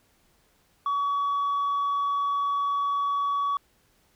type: tone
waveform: sine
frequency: 1132 Hz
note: C#6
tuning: 36 cents sharp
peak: -21 dBFS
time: 0.86-3.57 s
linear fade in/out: 2 ms
effects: tanh soft clip ceiling -22 dBFS + pink hiss -65 dBFS RMS until 4.15 s